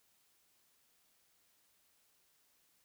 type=silence; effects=white hiss -73 dBFS RMS until 2.84 s